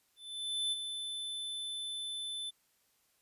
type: tone with ADSR envelope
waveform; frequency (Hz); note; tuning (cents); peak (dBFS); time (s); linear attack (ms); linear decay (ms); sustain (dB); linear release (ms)
square; 3520; A7; 0; -31; 0.16-2.51; 560; 27; -7; 21
effects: white hiss -73 dBFS RMS until 3.21 s + resampled to 32000 Hz